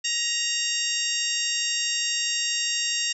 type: harmonic tone with a mistuned harmonic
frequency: 932.3 Hz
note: A#5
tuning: in tune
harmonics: 2 / 3 / 4 / 5 / 6 / 7 / 8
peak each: -34 / -29 / -32 / -34 / -29 / -35 / -31 dBFS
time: 0.04-3.13 s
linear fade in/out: 10 ms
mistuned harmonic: 2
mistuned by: +22 cents
effects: none